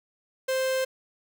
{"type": "tone", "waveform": "45% pulse", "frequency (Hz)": 523.3, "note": "C5", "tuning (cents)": 0, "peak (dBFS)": -24, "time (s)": [0.48, 0.85], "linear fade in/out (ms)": 10, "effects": []}